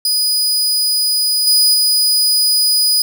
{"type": "tone with level steps", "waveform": "sawtooth", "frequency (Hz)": 4960, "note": "D#8", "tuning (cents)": -6, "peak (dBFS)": [-10, -6, -8], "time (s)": [0.05, 3.02], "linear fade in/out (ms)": 2, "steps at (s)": [1.47, 1.74], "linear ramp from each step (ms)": 2, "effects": []}